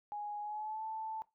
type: tone with pitch glide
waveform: sine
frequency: 830.6 to 880 Hz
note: G#5 to A5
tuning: 0 to 0 cents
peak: -38 dBFS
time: 0.12-1.22 s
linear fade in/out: 0 ms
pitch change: +100 cents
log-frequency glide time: 0.41-0.84 s
effects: noise-tail reverb RT60 0.2 s tail -18 dB re dry